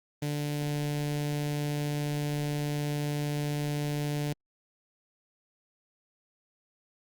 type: tone with notch filter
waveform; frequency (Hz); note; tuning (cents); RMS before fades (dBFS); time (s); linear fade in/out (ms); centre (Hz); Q
sawtooth; 146.83; D3; 0; -31; 0.22-4.33; 5; 1200; 1.2
effects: Opus 32 kbps